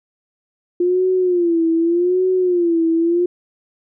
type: tone with vibrato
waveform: sine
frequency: 349.2 Hz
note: F4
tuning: in tune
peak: -13 dBFS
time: 0.8-3.26 s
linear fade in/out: 5 ms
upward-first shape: sine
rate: 0.84 Hz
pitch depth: 110 cents each way
effects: none